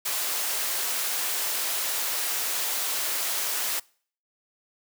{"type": "high-pass noise", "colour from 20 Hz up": "white", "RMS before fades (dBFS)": -28, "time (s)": [0.05, 3.8], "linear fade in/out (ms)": 10, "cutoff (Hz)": 470, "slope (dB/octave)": 12, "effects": ["noise-tail reverb RT60 0.5 s tail -25 dB re dry"]}